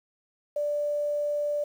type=tone with quantisation; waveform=sine; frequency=587.3 Hz; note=D5; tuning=in tune; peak=-25 dBFS; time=0.56-1.64 s; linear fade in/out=5 ms; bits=9; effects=none